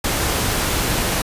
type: noise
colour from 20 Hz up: pink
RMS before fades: -20 dBFS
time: 0.04-1.22 s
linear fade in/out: 5 ms
effects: resampled to 32000 Hz